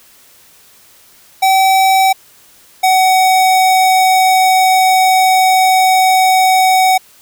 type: tone pair in turn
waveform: square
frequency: 766 / 751.1 Hz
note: G5 / F#5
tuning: -40 / +26 cents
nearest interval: unison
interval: 34 cents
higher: first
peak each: -8 dBFS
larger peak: neither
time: 1.42-2.13 / 2.83-6.98 s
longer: second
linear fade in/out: 10 ms
effects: white hiss -45 dBFS RMS until 7.21 s